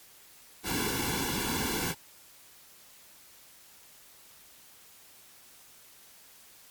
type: noise with comb filter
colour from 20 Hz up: pink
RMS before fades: -31 dBFS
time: 0.63-1.95 s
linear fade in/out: 50 ms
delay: 1.6 ms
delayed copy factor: -0.95
effects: white hiss -55 dBFS RMS until 6.7 s + MP3 96 kbps